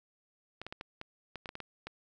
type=clicks; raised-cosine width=0.3 ms; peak=-25 dBFS; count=11; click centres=0.616 / 0.666 / 0.725 / 0.811 / 1.014 / 1.357 / 1.458 / 1.491 / 1.554 / 1.603 / 1.87 s; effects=none